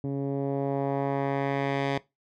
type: tone with low-pass filter sweep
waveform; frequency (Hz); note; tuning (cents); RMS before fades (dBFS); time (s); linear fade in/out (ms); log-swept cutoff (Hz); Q
10% pulse; 138.59; C#3; 0; -28; 0.04-1.98; 2; 290 to 3600; 0.98
effects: noise-tail reverb RT60 0.2 s tail -19 dB re dry